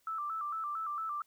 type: tone with vibrato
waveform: sine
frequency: 1244.5 Hz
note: D#6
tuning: in tune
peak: -34 dBFS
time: 0.07-1.22 s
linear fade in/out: 2 ms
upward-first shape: square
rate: 4.4 Hz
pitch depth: 94 cents each way
effects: white hiss -72 dBFS RMS until 1.26 s